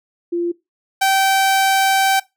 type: tone pair in turn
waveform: sine / sawtooth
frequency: 345 / 774.5 Hz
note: F4 / G5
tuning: -21 / -21 cents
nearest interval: octave + major second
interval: 1400 cents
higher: second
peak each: -17 / -9 dBFS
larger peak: second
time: 0.32-0.52 / 1.01-2.2 s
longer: second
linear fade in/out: 10 ms
effects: noise-tail reverb RT60 0.2 s tail -20 dB re dry